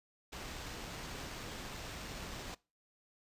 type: noise with sample-and-hold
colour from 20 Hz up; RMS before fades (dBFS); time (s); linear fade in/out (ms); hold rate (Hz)
pink; -45; 0.32-2.55; 10; 11025
effects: noise-tail reverb RT60 0.3 s tail -23 dB re dry + resampled to 32000 Hz